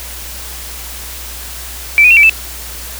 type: tone with pitch steps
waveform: sine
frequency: 2327 / 2472 / 2718 / 2311 / 2636 Hz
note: D7 / D#7 / F7 / D7 / E7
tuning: -17 / -12 / -48 / -28 / -1 cents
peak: -3 dBFS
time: 1.98-2.295 s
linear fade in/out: 0 ms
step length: 63 ms
effects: added 60 Hz sine -30 dBFS peak until 2.99 s + white hiss -28 dBFS RMS until 2.99 s